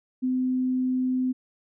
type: tone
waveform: sine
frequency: 255.7 Hz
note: C4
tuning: 40 cents flat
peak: -22 dBFS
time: 0.22-1.33 s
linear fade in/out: 20 ms
effects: none